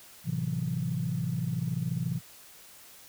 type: chord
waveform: sine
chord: F# half-diminished seventh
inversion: first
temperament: equal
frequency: 110 / 130.81 / 164.81 / 185 Hz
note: A2 / C3 / E3 / F#3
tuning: 0 / 0 / 0 / 0 cents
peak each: -36 / -32 / -31 / -37 dBFS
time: 0.24-2.21 s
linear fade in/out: 50 ms
effects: tanh soft clip ceiling -19 dBFS + white hiss -52 dBFS RMS until 3.08 s